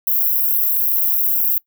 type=high-pass noise; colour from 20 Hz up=white; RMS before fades=-17 dBFS; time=0.07-1.58 s; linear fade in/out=2 ms; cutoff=12000 Hz; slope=96 dB/octave; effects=noise-tail reverb RT60 0.1 s tail -22 dB re dry